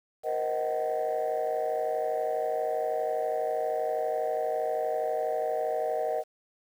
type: chord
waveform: sine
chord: C half-diminished seventh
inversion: third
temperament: just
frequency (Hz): 470.9 / 523.3 / 627.9 / 753.5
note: Bb4 / C5 / Eb5 / Gb5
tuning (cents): +18 / 0 / +16 / +31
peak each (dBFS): -31 / -35 / -29 / -31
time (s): 0.23-6.24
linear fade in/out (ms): 50
effects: tanh soft clip ceiling -21 dBFS + 9-bit